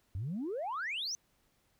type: exponential sweep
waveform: sine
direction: up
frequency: 85.7 to 6272 Hz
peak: -33 dBFS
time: 0.15-1.15 s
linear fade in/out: 0 ms
effects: tanh soft clip ceiling -31 dBFS + pink hiss -73 dBFS RMS until 1.79 s